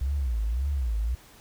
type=tone with vibrato; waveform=sine; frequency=61.74 Hz; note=B1; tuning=in tune; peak=-24 dBFS; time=0.01-1.15 s; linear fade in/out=5 ms; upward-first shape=sine; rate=1.8 Hz; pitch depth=260 cents each way; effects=pink hiss -53 dBFS RMS until 1.4 s